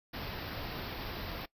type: band-stop noise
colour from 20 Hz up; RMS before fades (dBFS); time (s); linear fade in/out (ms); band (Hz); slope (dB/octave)
pink; -40; 0.13-1.46; 10; 5300 to 13000; 96
effects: noise-tail reverb RT60 0.1 s tail -21 dB re dry + resampled to 32000 Hz